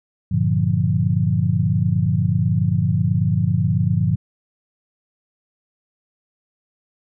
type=chord; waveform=sine; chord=G minor seventh; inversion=none; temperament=equal; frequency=98 / 116.54 / 146.83 / 174.61 Hz; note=G2 / Bb2 / D3 / F3; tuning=0 / 0 / 0 / 0 cents; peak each=-21 dBFS; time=0.31-4.16 s; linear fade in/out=10 ms; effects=none